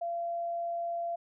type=tone; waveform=sine; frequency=684 Hz; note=F5; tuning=36 cents flat; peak=-31 dBFS; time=0.01-1.16 s; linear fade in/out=10 ms; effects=none